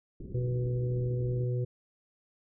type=low-pass noise; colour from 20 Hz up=pink; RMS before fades=-43 dBFS; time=0.2-1.45 s; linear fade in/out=5 ms; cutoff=430 Hz; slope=48 dB/octave
type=harmonic tone; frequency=123.47 Hz; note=B2; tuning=in tune; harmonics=1 / 3 / 4; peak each=-28 / -38 / -40 dBFS; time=0.34-1.65 s; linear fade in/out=10 ms
effects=none